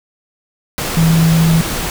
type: tone in noise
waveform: sine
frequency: 163.3 Hz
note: E3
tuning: 16 cents flat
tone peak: -8 dBFS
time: 0.97-1.61 s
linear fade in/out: 0 ms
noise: pink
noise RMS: -20 dBFS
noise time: 0.78-1.9 s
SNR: +9 dB
effects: none